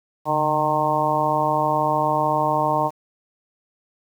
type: harmonic tone with a mistuned harmonic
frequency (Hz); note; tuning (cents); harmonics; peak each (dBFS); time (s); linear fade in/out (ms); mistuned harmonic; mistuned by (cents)
153; D#3; -29; 1 / 2 / 3 / 4 / 5 / 6 / 7; -29 / -29 / -31 / -24 / -25 / -22 / -25; 0.25-2.91; 50; 1; -97
effects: 8-bit